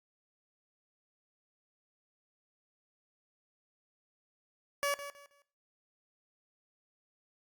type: tone with echo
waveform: 15% pulse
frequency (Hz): 569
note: C#5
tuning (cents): +45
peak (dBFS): -23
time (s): 4.83-4.94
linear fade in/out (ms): 0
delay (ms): 160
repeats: 3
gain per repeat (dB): -12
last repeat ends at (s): 5.42
effects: noise-tail reverb RT60 0.5 s tail -17 dB re dry + Opus 48 kbps